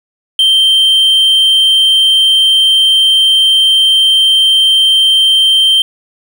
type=tone; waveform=triangle; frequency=3136 Hz; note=G7; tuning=in tune; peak=-4 dBFS; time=0.39-5.82 s; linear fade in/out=2 ms; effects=7-bit